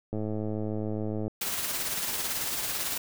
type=click train; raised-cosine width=2 ms; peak=-20 dBFS; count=124; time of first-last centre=0.13-1.28 s; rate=107 Hz
type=noise with tremolo; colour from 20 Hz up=white; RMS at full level=-30 dBFS; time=1.41-2.98 s; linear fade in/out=5 ms; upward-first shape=sine; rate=18 Hz; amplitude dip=35%
effects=none